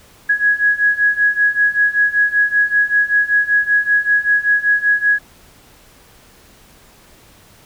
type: beating tone pair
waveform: sine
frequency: 1665 / 1670.2 Hz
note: G#6 / G#6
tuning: +4 / +9 cents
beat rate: 5.2 Hz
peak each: -16 / -14 dBFS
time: 0.29-5.19 s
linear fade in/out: 10 ms
effects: pink hiss -47 dBFS RMS until 7.65 s